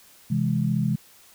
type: chord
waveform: sine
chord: C augmented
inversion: none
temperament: equal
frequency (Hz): 130.81 / 164.81 / 207.7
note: C3 / E3 / G#3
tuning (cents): 0 / 0 / 0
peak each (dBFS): -25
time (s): 0.3-0.96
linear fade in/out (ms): 10
effects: white hiss -53 dBFS RMS until 1.34 s